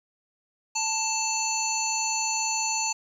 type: harmonic tone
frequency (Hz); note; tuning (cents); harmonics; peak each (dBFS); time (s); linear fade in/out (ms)
883; A5; +6; 1 / 3 / 5 / 7 / 8; -30 / -32 / -33 / -31 / -30; 0.75-2.93; 10
effects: 9-bit